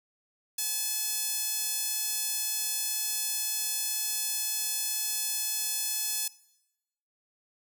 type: tone with high-pass filter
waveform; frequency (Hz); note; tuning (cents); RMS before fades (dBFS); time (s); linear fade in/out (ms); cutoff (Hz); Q
sawtooth; 859; A5; -42; -31; 0.58-6.28; 5; 6800; 0.76
effects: noise-tail reverb RT60 0.9 s tail -21 dB re dry